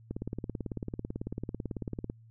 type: click train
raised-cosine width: 3 ms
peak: -22 dBFS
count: 37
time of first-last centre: 0.11-2.099 s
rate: 18.1 Hz
effects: added 113 Hz sine -53 dBFS peak until 2.3 s